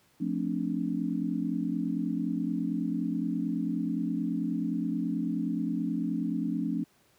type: chord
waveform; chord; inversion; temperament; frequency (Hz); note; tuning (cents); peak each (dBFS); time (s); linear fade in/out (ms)
sine; D minor seventh; first; just; 176.2 / 220.2 / 264.3 / 293.7; F3 / A3 / C4 / D4; +16 / +2 / +18 / 0; -33; 0.2-6.84; 10
effects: pink hiss -65 dBFS RMS until 7.18 s + high-pass 100 Hz 12 dB/octave